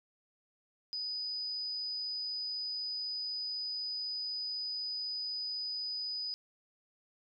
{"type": "tone", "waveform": "sine", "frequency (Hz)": 4978, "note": "D#8", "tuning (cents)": 0, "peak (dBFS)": -35, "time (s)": [0.93, 6.34], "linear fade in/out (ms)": 0, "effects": []}